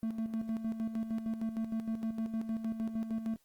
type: tone with tremolo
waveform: triangle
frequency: 223.4 Hz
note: A3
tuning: 27 cents sharp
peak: -29 dBFS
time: 0.03-3.36 s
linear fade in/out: 0 ms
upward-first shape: square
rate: 6.5 Hz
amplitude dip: 60%
effects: white hiss -72 dBFS RMS until 3.44 s + Opus 24 kbps